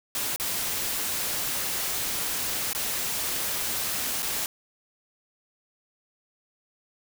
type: noise with dropouts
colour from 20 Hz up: white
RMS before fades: -29 dBFS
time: 0.15-4.46 s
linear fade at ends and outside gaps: 1 ms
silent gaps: 0.361-0.398 / 2.731-2.749 / 4.223-4.228 s
effects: none